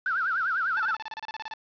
sine tone with vibrato, 1443 Hz, F#6, 44 cents flat, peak -24 dBFS, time 0.06-0.95 s, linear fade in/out 2 ms, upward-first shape triangle, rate 10 Hz, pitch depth 220 cents each way
sawtooth tone bursts, 877 Hz, A5, 6 cents flat, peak -30 dBFS, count 14, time 0.77-1.537 s, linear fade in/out 0 ms, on 26 ms, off 31 ms
effects resampled to 11025 Hz + 8-bit

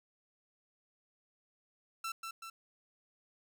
sawtooth tone with echo, 1339 Hz, E6, 27 cents sharp, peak -33 dBFS, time 2.04-2.12 s, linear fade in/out 5 ms, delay 190 ms, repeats 2, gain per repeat -4 dB, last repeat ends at 2.5 s, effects none

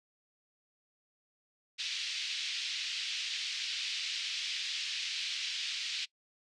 pink band-pass noise, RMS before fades -37 dBFS, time 1.78-6.06 s, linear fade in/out 20 ms, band 2600 to 5000 Hz, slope 24 dB/octave, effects noise-tail reverb RT60 0.1 s tail -23 dB re dry + resampled to 22050 Hz

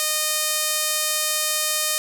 sawtooth tone with band-pass filter, 615 Hz, D#5, 20 cents flat, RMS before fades -23 dBFS, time 0-1.98 s, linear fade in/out 0 ms, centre 10000 Hz, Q 0.78, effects none

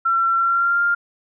sine tone with pitch glide, 1355 to 1399.5 Hz, E6 to F6, +47 to +3 cents, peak -15 dBFS, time 0.05-0.95 s, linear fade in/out 10 ms, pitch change +56 cents, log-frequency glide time 0.35-0.83 s, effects none

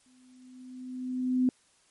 sine tone with exponential growth, 254.1 Hz, B3, 49 cents sharp, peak -20 dBFS, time 0.06-1.49 s, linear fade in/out 1 ms, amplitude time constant 310 ms, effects white hiss -65 dBFS RMS until 1.9 s + MP3 48 kbps

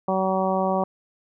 harmonic tone, 189.4 Hz, F#3, 41 cents sharp, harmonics 1 / 2 / 3 / 4 / 5 / 6, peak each -26 / -29 / -25 / -26 / -29 / -31 dBFS, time 0.08-0.84 s, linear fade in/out 5 ms, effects none

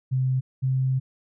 sine tone pair in turn, 130 / 131.13 Hz, C3 / C3, -11 / +4 cents, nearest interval unison, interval 15 cents, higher second, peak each -20 dBFS, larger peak neither, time 0.11-0.41 / 0.62-1 s, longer second, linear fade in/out 20 ms, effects none

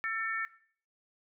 harmonic tone, 447.1 Hz, A4, 28 cents sharp, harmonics 3 / 4 / 5, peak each -37 / -33 / -38 dBFS, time 0.04-0.45 s, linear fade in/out 0 ms, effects noise-tail reverb RT60 0.5 s tail -17 dB re dry

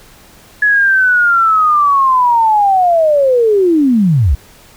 sine linear sweep, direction down, 1700 to 55.7 Hz, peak -7 dBFS, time 0.62-4.35 s, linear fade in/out 5 ms, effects pink hiss -42 dBFS RMS until 4.76 s

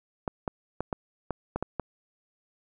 clicks, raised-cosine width 1 ms, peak -15 dBFS, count 8, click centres 0.278 / 0.478 / 0.806 / 0.928 / 1.307 / 1.56 / 1.626 / 1.797 s, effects none

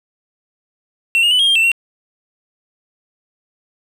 triangle tone with pitch steps, 2715 / 2848 / 2990 / 3245 / 3200 / 2675 / 2735 Hz, F7 / F7 / F#7 / G#7 / G7 / E7 / F7, -50 / +33 / +17 / -41 / +35 / +25 / -37 cents, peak -9 dBFS, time 1.15-1.717 s, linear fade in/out 0 ms, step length 81 ms, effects none

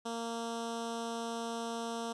10% pulse tone with notch filter, 230.9 Hz, A#3, 16 cents flat, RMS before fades -38 dBFS, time 0.05-2.13 s, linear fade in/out 10 ms, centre 1900 Hz, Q 1.2, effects resampled to 22050 Hz

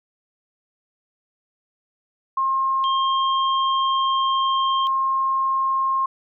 sine tone, 1068 Hz, C6, 35 cents sharp, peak -18 dBFS, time 2.37-6.06 s, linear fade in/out 5 ms
sine tone with pitch glide, 3193 to 3173 Hz, G7 to G7, +31 to +20 cents, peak -26 dBFS, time 2.84-4.87 s, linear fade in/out 0 ms, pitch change -11 cents, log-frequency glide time 3.3-4.74 s
effects none

